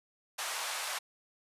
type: band-pass noise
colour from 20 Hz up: pink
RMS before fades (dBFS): -37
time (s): 0.38-0.99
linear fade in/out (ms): 10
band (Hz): 720 to 12000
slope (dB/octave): 24
effects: resampled to 32000 Hz